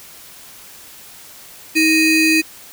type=ring-modulated tone; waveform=square; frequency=1092 Hz; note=C#6; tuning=26 cents flat; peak=-9 dBFS; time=1.75-2.42 s; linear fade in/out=20 ms; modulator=1410 Hz; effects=white hiss -40 dBFS RMS until 2.72 s